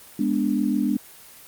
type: chord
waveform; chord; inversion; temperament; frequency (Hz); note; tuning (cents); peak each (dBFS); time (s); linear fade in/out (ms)
sine; G# diminished; none; equal with one note detuned; 206.8 / 246.9 / 293.7; G#3 / B3 / D4; -7 / 0 / 0; -24; 0.19-0.97; 5
effects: white hiss -46 dBFS RMS until 1.47 s + Opus 24 kbps